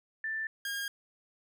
sine / sawtooth tone pair in turn, 1771 / 1621.4 Hz, A6 / G#6, +11 / -42 cents, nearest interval major second, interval 153 cents, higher first, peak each -32 / -30 dBFS, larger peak second, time 0.24-0.47 / 0.65-0.88 s, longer neither, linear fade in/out 2 ms, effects none

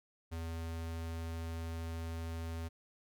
square tone, 82.41 Hz, E2, in tune, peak -39 dBFS, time 0.31-2.69 s, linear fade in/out 20 ms, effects none

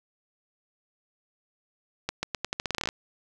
accelerating click train, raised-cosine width 0.2 ms, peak -11 dBFS, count 15, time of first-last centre 2.09-2.889 s, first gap 140 ms, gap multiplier 0.84, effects none

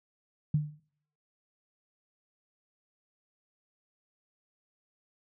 sine tone with exponential decay, 150 Hz, D3, 37 cents sharp, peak -20 dBFS, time 0.54-0.8 s, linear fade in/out 5 ms, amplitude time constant 55 ms, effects noise-tail reverb RT60 0.6 s tail -21 dB re dry

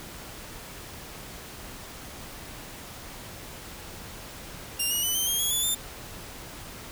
10% pulse tone with pitch steps, 2794 / 2894 / 2998 / 3106 / 3217 / 3332 / 3452 / 3576 Hz, F7 / F#7 / F#7 / G7 / G7 / G#7 / A7 / A7, 0 / -39 / +22 / -17 / +44 / +5 / -34 / +27 cents, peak -17 dBFS, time 4.79-5.75 s, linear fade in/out 10 ms, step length 120 ms, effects pink hiss -42 dBFS RMS until 6.91 s

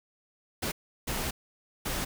pink noise bursts at uneven times, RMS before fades -32 dBFS, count 3, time 0.62-0.72 / 1.07-1.31 / 1.85-2.05 s, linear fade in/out 10 ms, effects none

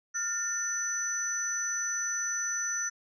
sine tone cluster, 1404 / 1800 / 5980 Hz, F6 / A6 / F#8, +9 / +39 / +17 cents, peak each -36 / -37 / -30 dBFS, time 0.14-2.9 s, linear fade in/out 20 ms, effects tanh soft clip ceiling -20 dBFS

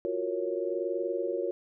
sine chord, Gb major seventh, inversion third, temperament equal, 349.2 / 370 / 466.2 / 554.4 Hz, F4 / Gb4 / Bb4 / Db5, 0 / 0 / 0 / 0 cents, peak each -34 dBFS, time 0.05-1.51 s, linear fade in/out 0 ms, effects none

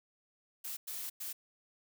blue noise bursts at uneven times, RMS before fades -41 dBFS, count 3, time 0.64-0.77 / 0.87-1.1 / 1.2-1.33 s, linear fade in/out 10 ms, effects none

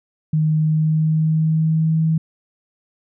sine tone with pitch glide, 155.56 to 160.12 Hz, D#3 to D#3, 0 to +50 cents, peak -14 dBFS, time 0.33-2.18 s, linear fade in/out 5 ms, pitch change +50 cents, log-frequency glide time 0.59-2 s, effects none

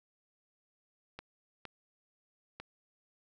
clicks, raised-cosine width 0.3 ms, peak -27 dBFS, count 3, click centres 1.19 / 1.653 / 2.6 s, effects none

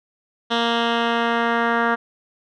10% pulse tone with low-pass filter sweep, 233.1 Hz, A#3, in tune, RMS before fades -20 dBFS, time 0.5-1.96 s, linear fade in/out 20 ms, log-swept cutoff 3500 to 1700 Hz, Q 2.5, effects none

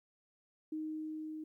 sine tone with level ramp, 311.4 Hz, D#4, 2 cents sharp, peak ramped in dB -36 to -41 dBFS, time 0.72-1.44 s, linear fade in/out 5 ms, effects 13-bit

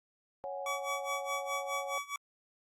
sine chord, C# suspended fourth, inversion none, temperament equal, 554.4 / 740 / 830.6 Hz, C#5 / F#5 / G#5, 0 / 0 / 0 cents, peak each -39 / -42 / -44 dBFS, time 0.44-1.98 s, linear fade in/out 0 ms
25% pulse tone with tremolo, 1138 Hz, C#6, 45 cents sharp, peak -29 dBFS, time 0.66-2.16 s, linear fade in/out 2 ms, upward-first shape sine, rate 4.8 Hz, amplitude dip 90%
effects low-pass 12000 Hz 12 dB/octave + Opus 48 kbps

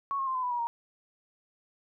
sine tone with pitch steps, 1108.7 / 1077.8 / 1047.7 / 1018.4 / 990 / 962.4 / 935.5 Hz, C#6 / C#6 / C6 / C6 / B5 / B5 / A#5, 0 / -49 / +2 / -47 / +4 / -45 / +6 cents, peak -28 dBFS, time 0.11-0.67 s, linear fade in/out 0 ms, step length 80 ms, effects none

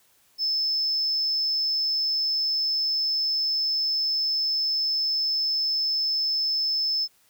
triangle tone, 5250 Hz, E8, 8 cents flat, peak -20 dBFS, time 0.38-7.08 s, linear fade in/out 50 ms, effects tanh soft clip ceiling -18 dBFS + white hiss -62 dBFS RMS until 7.29 s

